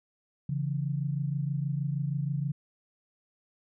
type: tone pair together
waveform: sine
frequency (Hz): 139.36 / 165.7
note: C#3 / E3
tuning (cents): +10 / +9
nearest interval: minor third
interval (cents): 299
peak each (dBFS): -29 / -33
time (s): 0.49-2.52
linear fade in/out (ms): 5
effects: none